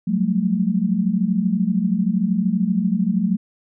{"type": "tone cluster", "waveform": "sine", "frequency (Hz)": [180.2, 193.1, 221.1], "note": ["F#3", "G3", "A3"], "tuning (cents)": [-45, -26, 9], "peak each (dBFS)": -21, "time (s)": [0.07, 3.37], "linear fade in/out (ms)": 10, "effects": []}